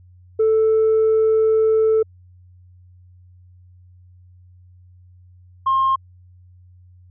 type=tone pair in turn; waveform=sine; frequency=440 / 1066 Hz; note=A4 / C6; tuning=0 / +32 cents; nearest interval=octave + minor third; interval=1532 cents; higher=second; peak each=-11 / -13 dBFS; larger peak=first; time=0.39-2.03 / 5.66-5.96 s; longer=first; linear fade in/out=10 ms; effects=tanh soft clip ceiling -11 dBFS + added 90 Hz sine -45 dBFS peak until 7.1 s